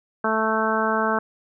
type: harmonic tone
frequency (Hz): 220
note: A3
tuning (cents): 0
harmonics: 1 / 2 / 3 / 4 / 5 / 6 / 7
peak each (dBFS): -27 / -27 / -27 / -27 / -27 / -27 / -27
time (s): 0.24-1.19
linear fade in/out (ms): 5
effects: none